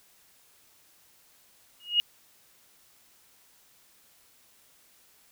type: tone with exponential growth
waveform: sine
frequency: 2874 Hz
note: F7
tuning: 49 cents sharp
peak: -16 dBFS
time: 1.8-2 s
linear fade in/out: 0 ms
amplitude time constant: 43 ms
effects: white hiss -61 dBFS RMS until 5.31 s